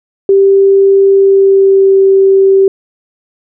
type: tone with pitch glide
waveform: sine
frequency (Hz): 392 to 387.7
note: G4 to G4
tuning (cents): 0 to -19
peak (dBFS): -3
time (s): 0.29-2.68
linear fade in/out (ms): 2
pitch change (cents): -19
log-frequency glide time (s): 1.11-1.98
effects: none